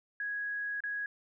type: tone with dropouts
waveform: sine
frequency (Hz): 1661.2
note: G#6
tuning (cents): 0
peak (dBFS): -33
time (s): 0.2-1.06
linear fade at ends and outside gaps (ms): 2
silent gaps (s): 0.805-0.837
effects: none